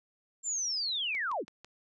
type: linear sweep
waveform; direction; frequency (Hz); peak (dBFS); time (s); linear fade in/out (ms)
sine; down; 7410 to 138.59; -30; 0.43-1.45; 50
type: click train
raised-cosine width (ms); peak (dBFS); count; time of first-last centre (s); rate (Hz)
0.2; -31; 4; 1.15-1.646; 6.05
effects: none